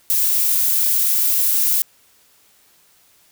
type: noise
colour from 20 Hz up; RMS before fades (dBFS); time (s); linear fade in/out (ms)
violet; -17; 0.1-1.82; 0
effects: white hiss -55 dBFS RMS until 3.31 s